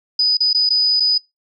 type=tone with dropouts; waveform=sine; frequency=4978 Hz; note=D#8; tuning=in tune; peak=-12 dBFS; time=0.19-1.18 s; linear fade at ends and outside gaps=5 ms; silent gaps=0.371-0.404 / 0.531-0.546 / 0.692-0.703 / 0.999-1.003 s; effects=noise-tail reverb RT60 0.2 s tail -25 dB re dry